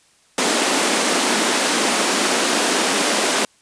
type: high-pass noise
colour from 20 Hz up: pink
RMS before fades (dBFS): -18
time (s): 0.38-3.45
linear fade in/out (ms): 2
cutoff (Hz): 210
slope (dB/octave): 48
effects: white hiss -56 dBFS RMS until 3.61 s + resampled to 22050 Hz